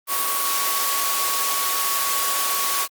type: tone in noise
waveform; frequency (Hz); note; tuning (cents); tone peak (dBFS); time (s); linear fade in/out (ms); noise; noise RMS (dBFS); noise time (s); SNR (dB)
sine; 1118; C#6; +14; -26; 0.07-2.88; 50; white; -23; 0.07-2.88; -6
effects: high-pass 400 Hz 12 dB/octave + Opus 32 kbps